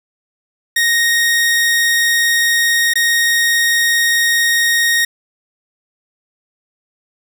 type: tone with dropouts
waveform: sawtooth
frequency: 1864.7 Hz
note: A#6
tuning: in tune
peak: -8 dBFS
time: 0.76-5.05 s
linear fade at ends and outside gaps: 5 ms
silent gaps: 2.937-2.955 s
effects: none